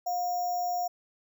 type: tone with sample-and-hold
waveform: sine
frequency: 714 Hz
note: F5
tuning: 38 cents sharp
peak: -27 dBFS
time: 0.06-0.88 s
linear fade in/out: 10 ms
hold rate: 6300 Hz
effects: none